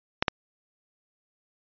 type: clicks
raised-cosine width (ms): 0.3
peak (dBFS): -5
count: 2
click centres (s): 0.225 / 0.282
effects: resampled to 11025 Hz